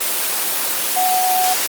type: tone in noise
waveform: sine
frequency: 740 Hz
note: F#5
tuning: in tune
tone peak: -15 dBFS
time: 0.96-1.54 s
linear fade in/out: 10 ms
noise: white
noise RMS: -19 dBFS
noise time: 0-1.67 s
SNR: +1 dB
effects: high-pass 300 Hz 12 dB/octave + Opus 24 kbps